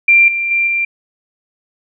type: tone with level steps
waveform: sine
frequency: 2371 Hz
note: D7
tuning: 16 cents sharp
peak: -5 / -15 / -11 / -13 dBFS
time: 0.08-0.85 s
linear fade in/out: 5 ms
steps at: 0.28 / 0.51 / 0.67 s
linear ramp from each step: 2 ms
effects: none